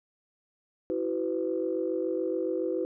sine tone cluster, 329.3 / 376.4 / 502 Hz, E4 / F#4 / B4, -2 / +30 / +28 cents, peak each -31 dBFS, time 0.9-2.85 s, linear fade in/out 0 ms, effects tanh soft clip ceiling -17 dBFS

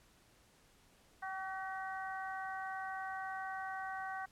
harmonic tone with a mistuned harmonic, 379.2 Hz, F#4, 43 cents sharp, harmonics 2 / 3 / 4 / 5, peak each -42 / -47 / -45 / -49 dBFS, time 1.22-4.26 s, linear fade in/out 10 ms, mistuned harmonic 2, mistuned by +18 cents, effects pink hiss -67 dBFS RMS until 4.31 s + low-pass 12000 Hz 12 dB/octave

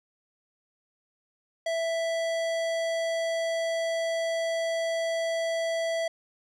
sine tone with hard clipping, 660 Hz, E5, 2 cents sharp, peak -28 dBFS, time 1.66-6.08 s, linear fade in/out 5 ms, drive 17 dB, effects none

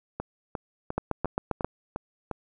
two click trains, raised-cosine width 1 ms, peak -17 / -12 dBFS, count 7 / 6, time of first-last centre 0.2-2.313 / 0.98-1.646 s, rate 2.84 / 7.51 Hz, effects none

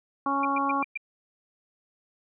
harmonic tone, 277.2 Hz, C#4, in tune, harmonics 1 / 2 / 3 / 4 / 5, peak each -30 / -37 / -30 / -26 / -37 dBFS, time 0.26-0.83 s, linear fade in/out 2 ms
sine tone bursts, 2379 Hz, D7, 22 cents sharp, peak -28 dBFS, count 5, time 0.43-0.975 s, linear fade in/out 5 ms, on 21 ms, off 110 ms
effects none

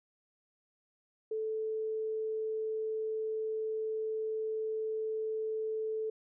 sine tone, 437.9 Hz, A4, 8 cents flat, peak -32 dBFS, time 1.31-6.1 s, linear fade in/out 5 ms, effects none

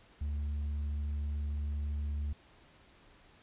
triangle tone with tanh clipping, 73.2 Hz, D2, 5 cents flat, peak -33 dBFS, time 0.21-2.33 s, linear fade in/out 5 ms, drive 8 dB, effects pink hiss -61 dBFS RMS until 3.42 s + resampled to 8000 Hz

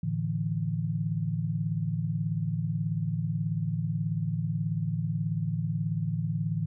sine chord, A suspended fourth, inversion none, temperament just, 110 / 146.67 / 165 Hz, A2 / D3 / E3, 0 / -2 / +2 cents, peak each -32 / -32 / -30 dBFS, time 0.03-6.66 s, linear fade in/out 5 ms, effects none

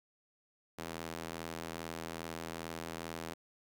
sawtooth tone with high-pass filter, 82.41 Hz, E2, in tune, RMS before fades -43 dBFS, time 0.78-3.34 s, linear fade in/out 10 ms, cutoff 250 Hz, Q 0.56, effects none

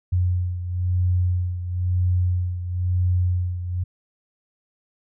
sine beating tone pair, 89.8 / 90.8 Hz, F2 / F#2, +49 / -32 cents, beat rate 1 Hz, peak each -20 / -26 dBFS, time 0.12-3.84 s, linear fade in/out 10 ms, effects none

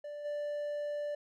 triangle tone with level steps, 587.3 Hz, D5, in tune, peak -38 / -32 dBFS, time 0.04-1.15 s, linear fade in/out 5 ms, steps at 0.24 s, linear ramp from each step 20 ms, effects none

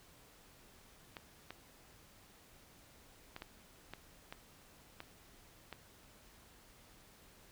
clicks, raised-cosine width 0.3 ms, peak -29 dBFS, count 8, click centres 1.168 / 1.506 / 3.364 / 3.421 / 3.936 / 4.325 / 5.004 / 5.727 s, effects pink hiss -62 dBFS RMS until 7.51 s

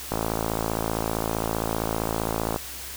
click train, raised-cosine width 1 ms, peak -11 dBFS, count 136, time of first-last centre 0.12-2.561 s, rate 55.3 Hz, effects added 66 Hz sine -45 dBFS peak until 2.96 s + white hiss -37 dBFS RMS until 2.96 s

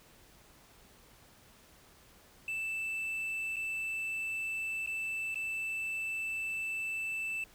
triangle tone with dropouts, 2646 Hz, E7, 6 cents sharp, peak -32 dBFS, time 2.48-7.44 s, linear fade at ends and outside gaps 2 ms, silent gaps 3.56-3.566 / 4.862-4.873 / 5.345-5.356 s, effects pink hiss -60 dBFS RMS until 7.54 s

